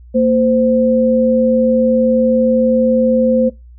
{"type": "tone pair together", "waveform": "sine", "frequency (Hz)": [229.5, 517], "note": ["A#3", "C5"], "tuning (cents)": [-27, -21], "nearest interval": "octave + major second", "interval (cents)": 1406, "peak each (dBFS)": -12, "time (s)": [0.14, 3.5], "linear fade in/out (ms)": 20, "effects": ["noise-tail reverb RT60 0.2 s tail -21 dB re dry", "added 60 Hz sine -36 dBFS peak until 3.78 s"]}